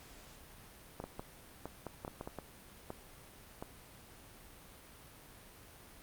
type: clicks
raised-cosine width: 1 ms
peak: -27 dBFS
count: 12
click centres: 1.001 / 1.04 / 1.195 / 1.656 / 1.867 / 2.049 / 2.079 / 2.211 / 2.275 / 2.387 / 2.904 / 3.625 s
effects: pink hiss -56 dBFS RMS until 6.02 s + Opus 48 kbps